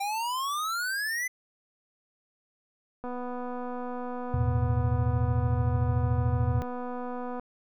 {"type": "exponential sweep", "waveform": "square", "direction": "up", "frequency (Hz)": [784, 2042], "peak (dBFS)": -29, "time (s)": [0, 1.28], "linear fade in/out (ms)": 10}
{"type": "click train", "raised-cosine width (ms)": 1, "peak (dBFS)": -24, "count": 1077, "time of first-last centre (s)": [3.04, 7.396], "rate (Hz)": 247}
{"type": "chord", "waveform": "sine", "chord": "E suspended fourth", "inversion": "none", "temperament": "equal", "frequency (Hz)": [82.41, 110, 123.47], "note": ["E2", "A2", "B2"], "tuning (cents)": [0, 0, 0], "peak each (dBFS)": -28, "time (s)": [4.34, 6.62], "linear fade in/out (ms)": 0}
{"effects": []}